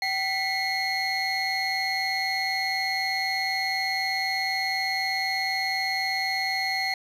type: tone cluster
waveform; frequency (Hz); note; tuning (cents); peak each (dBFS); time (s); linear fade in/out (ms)
triangle; 769 / 1988 / 2152 / 4256; G5 / B6 / C7 / C8; -33 / +11 / +48 / +29; -28; 0.02-6.94; 2
effects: tanh soft clip ceiling -16 dBFS